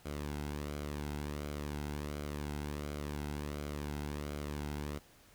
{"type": "tone with flanger", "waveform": "sawtooth", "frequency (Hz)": 73.42, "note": "D2", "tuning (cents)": 0, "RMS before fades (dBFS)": -40, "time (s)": [0.05, 4.99], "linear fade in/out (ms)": 10, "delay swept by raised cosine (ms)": [1.1, 1.73], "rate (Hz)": 1.4, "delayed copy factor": -0.5, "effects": ["pink hiss -62 dBFS RMS until 5.34 s"]}